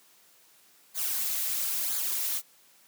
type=noise with flanger; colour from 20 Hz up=blue; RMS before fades=-30 dBFS; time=0.94-2.42 s; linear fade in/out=50 ms; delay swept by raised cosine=0.35 to 4.95 ms; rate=0.99 Hz; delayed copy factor=-0.65; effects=white hiss -60 dBFS RMS until 2.87 s + high-pass 150 Hz 12 dB/octave